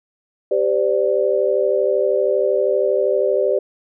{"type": "chord", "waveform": "sine", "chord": "G suspended fourth", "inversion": "none", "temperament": "equal with one note detuned", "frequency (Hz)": [392, 514.6, 587.3], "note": ["G4", "C5", "D5"], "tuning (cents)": [0, -29, 0], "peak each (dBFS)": -19, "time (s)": [0.51, 3.59], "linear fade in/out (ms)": 5, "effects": []}